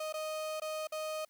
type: tone with dropouts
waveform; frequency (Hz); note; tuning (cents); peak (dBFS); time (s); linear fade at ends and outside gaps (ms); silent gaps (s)
35% pulse; 622.3; D#5; 0; -34; 0-1.25; 5; 0.126-0.139 / 0.6-0.618 / 0.872-0.921
effects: white hiss -72 dBFS RMS until 1.29 s